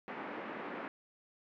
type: band-pass noise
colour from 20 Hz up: pink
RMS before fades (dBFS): -43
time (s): 0.08-0.88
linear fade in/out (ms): 0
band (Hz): 220 to 2200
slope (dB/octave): 24
effects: none